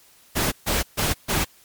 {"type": "noise bursts", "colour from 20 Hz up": "pink", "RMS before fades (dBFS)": -22, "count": 4, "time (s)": [0.35, 1.45], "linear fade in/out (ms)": 20, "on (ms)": 170, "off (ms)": 140, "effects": ["white hiss -54 dBFS RMS until 1.64 s", "MP3 96 kbps"]}